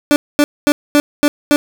30% pulse tone bursts, 292.3 Hz, D4, 8 cents flat, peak -5 dBFS, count 6, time 0.11-1.56 s, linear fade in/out 0 ms, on 50 ms, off 230 ms, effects none

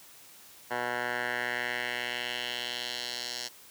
10% pulse tone with band-pass filter sweep, 121.8 Hz, B2, 24 cents flat, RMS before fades -34 dBFS, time 0.7-3.49 s, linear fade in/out 20 ms, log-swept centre 1200 to 5100 Hz, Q 2.1, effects white hiss -53 dBFS RMS until 3.7 s + high-pass 80 Hz 12 dB/octave

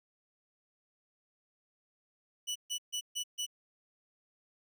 25% pulse tone bursts, 2960 Hz, F#7, in tune, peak -30 dBFS, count 5, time 2.47-3.465 s, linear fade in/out 20 ms, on 87 ms, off 140 ms, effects none

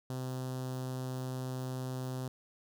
sawtooth tone with notch filter, 128.9 Hz, C3, 26 cents flat, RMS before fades -38 dBFS, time 0.1-2.28 s, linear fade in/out 0 ms, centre 2200 Hz, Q 0.88, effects none

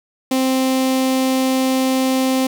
sawtooth tone with notch filter, 261.6 Hz, C4, in tune, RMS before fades -17 dBFS, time 0.31-2.47 s, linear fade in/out 5 ms, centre 1500 Hz, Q 1.5, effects 7-bit

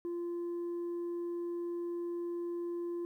sine tone, 345.5 Hz, F4, 19 cents flat, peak -32 dBFS, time 0.05-3.05 s, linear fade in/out 0 ms, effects tanh soft clip ceiling -34 dBFS + 12-bit

